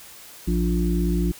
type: harmonic tone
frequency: 58.27 Hz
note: A#1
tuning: in tune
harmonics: 1 / 3 / 5 / 6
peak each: -22 / -23 / -29 / -29 dBFS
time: 0.47-1.32 s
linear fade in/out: 10 ms
effects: white hiss -44 dBFS RMS until 1.39 s